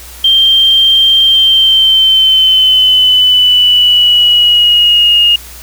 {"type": "tone with pitch glide", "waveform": "sine", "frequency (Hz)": [3164, 2852], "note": ["G7", "F7"], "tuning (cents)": [15, 36], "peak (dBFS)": -4, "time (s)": [0.24, 5.36], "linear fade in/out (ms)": 5, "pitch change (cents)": -179, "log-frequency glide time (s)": [1.24, 5.21], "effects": ["added 60 Hz sine -33 dBFS peak until 5.62 s", "white hiss -32 dBFS RMS until 5.62 s"]}